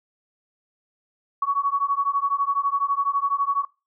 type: beating tone pair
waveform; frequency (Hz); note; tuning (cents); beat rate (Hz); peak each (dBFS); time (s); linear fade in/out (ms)
sine; 1115 / 1127; C#6 / C#6; +10 / +28; 12; -23; 1.42-3.65; 5
effects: noise-tail reverb RT60 0.3 s tail -23 dB re dry